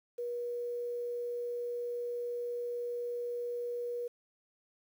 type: tone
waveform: sine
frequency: 480.9 Hz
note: B4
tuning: 46 cents flat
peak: -34 dBFS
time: 0.18-4.08 s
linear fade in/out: 10 ms
effects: 10-bit